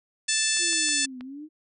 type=harmonic tone; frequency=880 Hz; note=A5; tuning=in tune; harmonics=2 / 3 / 4 / 5 / 6 / 7 / 8 / 9 / 10; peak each=-31 / -31 / -31 / -31 / -31 / -31 / -31 / -31 / -31 dBFS; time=0.28-1.06 s; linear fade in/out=10 ms
type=click train; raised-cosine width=0.3 ms; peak=-27 dBFS; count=5; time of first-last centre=0.57-1.209 s; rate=6.26 Hz
type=linear two-way sweep; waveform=sine; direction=down then up; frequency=354.8 to 247.1 to 316.2 Hz; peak=-36 dBFS; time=0.58-1.49 s; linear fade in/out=50 ms; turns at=1.2 s
effects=none